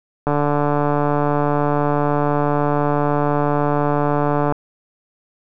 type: click train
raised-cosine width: 1 ms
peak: -5 dBFS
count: 622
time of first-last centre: 0.27-4.523 s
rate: 146 Hz
effects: none